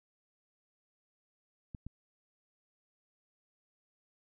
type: clicks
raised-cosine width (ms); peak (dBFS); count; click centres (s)
5; -30; 2; 1.748 / 1.866
effects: none